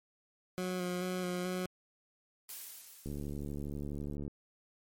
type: tone with vibrato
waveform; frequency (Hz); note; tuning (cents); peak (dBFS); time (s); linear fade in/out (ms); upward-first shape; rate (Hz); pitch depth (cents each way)
20% pulse; 181.1; F#3; -37; -29; 0.58-1.66; 0; square; 2.3; 17
type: noise with exponential decay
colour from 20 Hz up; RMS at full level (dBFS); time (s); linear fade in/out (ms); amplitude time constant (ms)
blue; -42; 2.49-4.15; 2; 360
type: click train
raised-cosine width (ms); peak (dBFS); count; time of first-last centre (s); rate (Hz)
3; -28; 89; 3.06-4.279; 72.2
effects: MP3 64 kbps